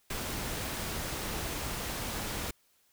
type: noise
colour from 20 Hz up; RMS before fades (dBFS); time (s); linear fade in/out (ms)
pink; -36; 0.1-2.51; 5
effects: white hiss -69 dBFS RMS until 2.92 s